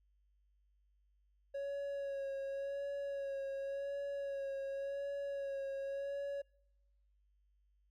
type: tone with vibrato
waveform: triangle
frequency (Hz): 554.4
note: C#5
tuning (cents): 0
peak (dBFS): -36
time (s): 1.54-6.42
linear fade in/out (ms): 10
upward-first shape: sine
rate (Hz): 0.9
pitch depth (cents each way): 26
effects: noise-tail reverb RT60 0.9 s tail -26 dB re dry + added 50 Hz sine -70 dBFS peak until 7.9 s